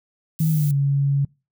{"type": "noise", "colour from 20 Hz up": "violet", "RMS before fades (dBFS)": -34, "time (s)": [0.39, 0.71], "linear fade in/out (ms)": 0}
{"type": "tone with pitch glide", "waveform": "sine", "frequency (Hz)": [158.9, 139.94], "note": ["D#3", "C#3"], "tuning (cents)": [37, 17], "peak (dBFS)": -16, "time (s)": [0.4, 1.25], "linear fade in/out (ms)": 5, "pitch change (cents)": -220, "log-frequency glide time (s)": [0.51, 0.75]}
{"effects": ["noise-tail reverb RT60 0.3 s tail -26 dB re dry"]}